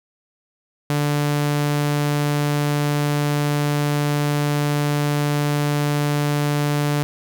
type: tone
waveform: sawtooth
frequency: 146.4 Hz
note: D3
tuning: 5 cents flat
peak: -14 dBFS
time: 0.9-7.03 s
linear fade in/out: 0 ms
effects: 9-bit